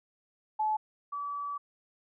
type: tone pair in turn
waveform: sine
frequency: 861 / 1148.6 Hz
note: A5 / D6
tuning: -38 / -39 cents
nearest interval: perfect fourth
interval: 499 cents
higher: second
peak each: -26 / -33 dBFS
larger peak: first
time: 0.59-0.77 / 1.12-1.58 s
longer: second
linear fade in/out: 10 ms
effects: none